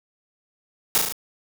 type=noise with echo; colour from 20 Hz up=white; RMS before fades=-18 dBFS; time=0.95-0.98 s; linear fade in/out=0 ms; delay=36 ms; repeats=4; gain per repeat=-3 dB; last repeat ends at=1.124 s; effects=none